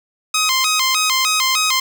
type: tone with vibrato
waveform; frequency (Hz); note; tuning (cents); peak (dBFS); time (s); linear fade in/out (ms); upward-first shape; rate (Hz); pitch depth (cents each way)
10% pulse; 1149; D6; -38; -6; 0.34-1.8; 5; square; 3.3; 160
effects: none